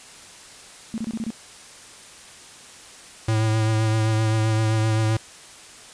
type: tone bursts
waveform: sine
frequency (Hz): 223.9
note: A3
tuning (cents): +30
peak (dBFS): -24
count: 6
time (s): 0.94-1.304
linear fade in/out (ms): 0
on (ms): 39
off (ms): 26
type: tone with vibrato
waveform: square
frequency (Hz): 110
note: A2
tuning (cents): 0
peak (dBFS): -19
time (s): 3.28-5.17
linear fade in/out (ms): 5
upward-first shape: triangle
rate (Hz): 7.7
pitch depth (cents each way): 28
effects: white hiss -44 dBFS RMS until 5.93 s + resampled to 22050 Hz